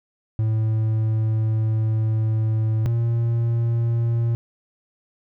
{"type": "tone pair in turn", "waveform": "triangle", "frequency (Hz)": [110, 116.54], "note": ["A2", "A#2"], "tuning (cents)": [0, 0], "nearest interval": "minor second", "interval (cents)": 100, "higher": "second", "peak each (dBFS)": -16, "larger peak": "neither", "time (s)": [[0.39, 2.86], [2.86, 4.35]], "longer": "first", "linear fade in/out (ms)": 0, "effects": []}